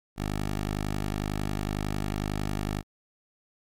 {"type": "tone", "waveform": "10% pulse", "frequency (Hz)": 51, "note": "G#1", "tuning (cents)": -31, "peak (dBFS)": -20, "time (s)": [0.16, 2.83], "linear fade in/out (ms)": 50, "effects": ["MP3 96 kbps"]}